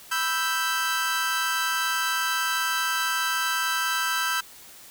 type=chord; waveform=sawtooth; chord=E minor; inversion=second; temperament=equal; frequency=987.8 / 1318.5 / 1568 Hz; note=B5 / E6 / G6; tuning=0 / 0 / 0 cents; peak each=-28 / -24 / -23 dBFS; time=0.11-4.41 s; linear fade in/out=10 ms; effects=white hiss -47 dBFS RMS until 4.9 s